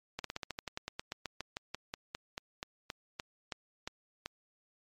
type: slowing click train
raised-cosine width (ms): 0.2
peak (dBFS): -20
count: 25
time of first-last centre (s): 0.19-4.26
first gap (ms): 53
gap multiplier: 1.09
effects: MP3 64 kbps